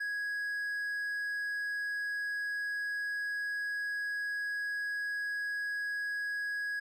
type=tone; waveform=triangle; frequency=1661.2 Hz; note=G#6; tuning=in tune; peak=-31 dBFS; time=0-6.8 s; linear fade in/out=10 ms; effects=none